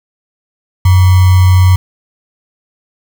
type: tone with sample-and-hold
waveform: sine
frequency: 92.2 Hz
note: F#2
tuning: 6 cents flat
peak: -3 dBFS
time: 0.85-1.76 s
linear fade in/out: 5 ms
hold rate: 1050 Hz
effects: none